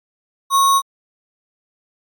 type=tone with sample-and-hold; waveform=sine; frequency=1096 Hz; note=C#6; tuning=20 cents flat; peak=-10 dBFS; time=0.5-0.82 s; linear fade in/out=50 ms; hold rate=4900 Hz; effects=MP3 96 kbps